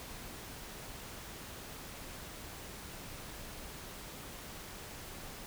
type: silence
effects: pink hiss -47 dBFS RMS until 5.46 s